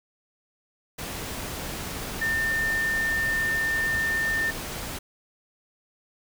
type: tone in noise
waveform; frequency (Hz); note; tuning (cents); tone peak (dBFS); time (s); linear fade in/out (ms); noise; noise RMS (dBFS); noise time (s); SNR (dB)
sine; 1800; A6; +39; -23; 2.21-4.51; 10; pink; -34; 0.98-4.99; +8
effects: none